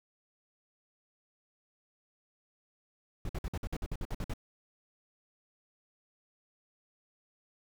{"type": "noise bursts", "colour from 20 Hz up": "brown", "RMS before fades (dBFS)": -35, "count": 12, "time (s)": [3.25, 4.337], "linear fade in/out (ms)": 2, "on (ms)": 42, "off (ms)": 53, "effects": []}